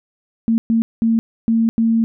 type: tone bursts at uneven times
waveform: sine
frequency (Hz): 227.1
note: A#3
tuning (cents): -45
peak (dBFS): -12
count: 5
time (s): 0.48-0.58 / 0.7-0.82 / 1.02-1.19 / 1.48-1.69 / 1.78-2.04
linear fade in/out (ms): 0
effects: none